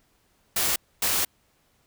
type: noise bursts at uneven times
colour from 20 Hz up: white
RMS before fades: -24 dBFS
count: 2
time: 0.56-0.76 / 1.02-1.25 s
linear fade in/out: 5 ms
effects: pink hiss -66 dBFS RMS until 1.86 s